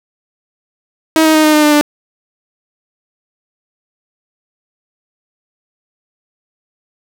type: tone with pitch steps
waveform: sawtooth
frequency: 318.7 / 314.7 / 310.7 / 306.8 / 302.9 / 299.1 / 295.3 Hz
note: D#4 / D#4 / D#4 / D#4 / D#4 / D4 / D4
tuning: +42 / +20 / -2 / -24 / -46 / +32 / +10 cents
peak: -3 dBFS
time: 1.16-1.811 s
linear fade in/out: 0 ms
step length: 93 ms
effects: none